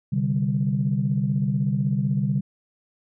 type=chord; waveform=sine; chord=C suspended second; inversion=none; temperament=equal; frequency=130.81 / 146.83 / 196 Hz; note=C3 / D3 / G3; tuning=0 / 0 / 0 cents; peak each=-24 dBFS; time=0.12-2.41 s; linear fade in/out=10 ms; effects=tanh soft clip ceiling -11 dBFS